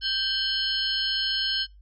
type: tone cluster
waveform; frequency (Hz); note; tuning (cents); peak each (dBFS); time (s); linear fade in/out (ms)
sine; 1568 / 3027 / 3202 / 4293 / 5220; G6 / F#7 / G7 / C8 / E8; 0 / +39 / +36 / +44 / -18; -33 / -28 / -33 / -28 / -31; 0.01-1.67; 50
effects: noise-tail reverb RT60 0.2 s tail -19 dB re dry + added 50 Hz sine -48 dBFS peak until 1.81 s